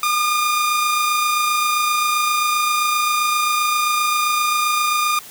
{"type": "tone pair together", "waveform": "sawtooth", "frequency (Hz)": [1210.4, 1238], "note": ["D#6", "D#6"], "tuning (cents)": [-48, -9], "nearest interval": "unison", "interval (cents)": 39, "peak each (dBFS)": [-13, -24], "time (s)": [0.03, 5.19], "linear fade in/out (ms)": 2, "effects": ["white hiss -39 dBFS RMS until 5.3 s"]}